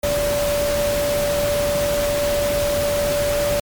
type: tone in noise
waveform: sine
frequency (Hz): 580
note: D5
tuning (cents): -22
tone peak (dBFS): -18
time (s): 0.03-3.6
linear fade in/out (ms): 5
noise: pink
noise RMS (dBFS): -25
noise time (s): 0.03-3.6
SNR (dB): +4
effects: MP3 96 kbps